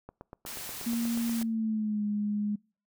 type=click train; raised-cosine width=1 ms; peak=-29 dBFS; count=12; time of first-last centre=0.09-1.415 s; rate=8.3 Hz
type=noise; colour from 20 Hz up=white; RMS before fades=-40 dBFS; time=0.46-1.43 s; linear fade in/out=2 ms
type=tone with pitch glide; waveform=sine; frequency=233.1 to 207.7 Hz; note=A#3 to G#3; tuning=0 to 0 cents; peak=-27 dBFS; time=0.86-2.56 s; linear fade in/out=10 ms; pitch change=-200 cents; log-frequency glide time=1.28-2.04 s
effects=noise-tail reverb RT60 0.4 s tail -26 dB re dry